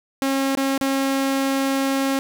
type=tone with dropouts; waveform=sawtooth; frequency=271.1 Hz; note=C#4; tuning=38 cents flat; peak=-15 dBFS; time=0.22-2.19 s; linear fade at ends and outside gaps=0 ms; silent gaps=0.551-0.573 / 0.778-0.812 s; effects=none